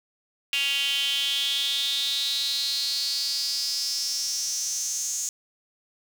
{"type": "tone with high-pass filter sweep", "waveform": "sawtooth", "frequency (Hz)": 278.8, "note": "C#4", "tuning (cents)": 10, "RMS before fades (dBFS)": -27, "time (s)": [0.53, 5.29], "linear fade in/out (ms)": 0, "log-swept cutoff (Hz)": [2800, 6700], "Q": 7.5, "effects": []}